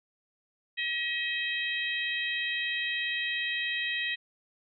harmonic tone, 637 Hz, D#5, 41 cents sharp, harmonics 3 / 4 / 5 / 6, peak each -32 / -34 / -36 / -38 dBFS, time 0.77-4.16 s, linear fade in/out 20 ms, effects none

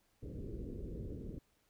pink low-pass noise, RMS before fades -44 dBFS, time 0.22-1.39 s, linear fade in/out 10 ms, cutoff 480 Hz, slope 48 dB/octave, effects pink hiss -75 dBFS RMS until 1.69 s

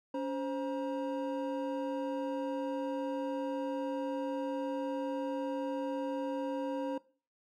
triangle tone cluster, 281.2 / 525 / 949 Hz, C#4 / C5 / A#5, +25 / +6 / +31 cents, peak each -34 / -35 / -39 dBFS, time 0.14-6.98 s, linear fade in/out 5 ms, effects noise-tail reverb RT60 0.4 s tail -20 dB re dry

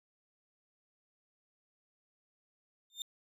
35% pulse tone with exponential growth, 3612 Hz, A7, 45 cents sharp, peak -31 dBFS, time 2.9-3.02 s, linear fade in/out 1 ms, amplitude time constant 25 ms, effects resampled to 32000 Hz

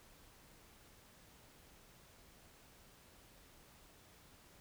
silence, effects pink hiss -63 dBFS RMS until 4.6 s

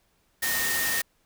sine tone in noise, 1842 Hz, A#6, 21 cents flat, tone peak -28 dBFS, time 0.42-1.02 s, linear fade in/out 10 ms, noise white, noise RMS -28 dBFS, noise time 0.42-1.02 s, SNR -3 dB, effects pink hiss -68 dBFS RMS until 1.25 s

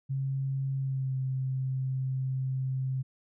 sine tone with pitch glide, 135.2 to 131.5 Hz, C#3 to C3, -43 to +9 cents, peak -28 dBFS, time 0.09-3.03 s, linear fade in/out 20 ms, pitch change -48 cents, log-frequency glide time 0.77-1.16 s, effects none

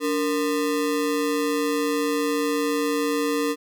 square ring-modulated tone, 376.6 Hz, F#4, 31 cents sharp, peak -19 dBFS, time 0-3.56 s, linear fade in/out 50 ms, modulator 87.1 Hz, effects none

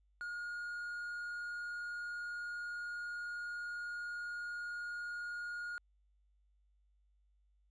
triangle tone with vibrato, 1431 Hz, F6, 42 cents sharp, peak -38 dBFS, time 0.21-5.78 s, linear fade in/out 0 ms, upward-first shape square, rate 20 Hz, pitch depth 10 cents each way, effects added 50 Hz sine -69 dBFS peak until 7.7 s + resampled to 22050 Hz

